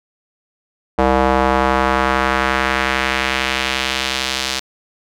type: tone with band-pass filter sweep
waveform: square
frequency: 65.6 Hz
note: C2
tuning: 5 cents sharp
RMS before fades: -17 dBFS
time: 0.98-4.6 s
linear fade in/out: 10 ms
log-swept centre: 710 to 4500 Hz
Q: 1.2
effects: none